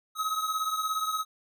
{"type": "beating tone pair", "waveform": "square", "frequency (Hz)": [1270, 1287], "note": ["D#6", "E6"], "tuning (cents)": [35, -42], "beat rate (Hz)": 17, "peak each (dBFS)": [-30, -34], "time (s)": [0.15, 1.25], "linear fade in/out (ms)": 50, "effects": []}